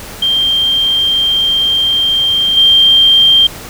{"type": "tone with level steps", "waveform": "sine", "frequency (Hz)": 3174, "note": "G7", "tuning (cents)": 21, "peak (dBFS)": [-9, -4], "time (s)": [0.22, 3.47], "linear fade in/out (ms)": 5, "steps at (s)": 2.57, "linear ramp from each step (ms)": 2, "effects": ["pink hiss -29 dBFS RMS until 3.69 s"]}